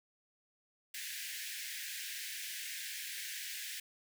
pink high-pass noise, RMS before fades -43 dBFS, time 0.94-3.8 s, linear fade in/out 5 ms, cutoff 1600 Hz, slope 96 dB/octave, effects none

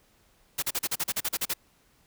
white noise bursts, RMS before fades -28 dBFS, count 12, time 0.58-1.538 s, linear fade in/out 10 ms, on 45 ms, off 38 ms, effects pink hiss -64 dBFS RMS until 2.06 s

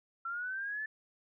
sine linear sweep, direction up, 1348 to 1759 Hz, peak -35 dBFS, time 0.25-0.86 s, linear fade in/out 5 ms, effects none

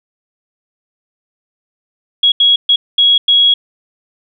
sine tone bursts at uneven times, 3322 Hz, G#7, in tune, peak -6 dBFS, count 5, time 2.23-2.32 / 2.4-2.56 / 2.69-2.76 / 2.98-3.18 / 3.28-3.54 s, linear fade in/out 5 ms, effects none

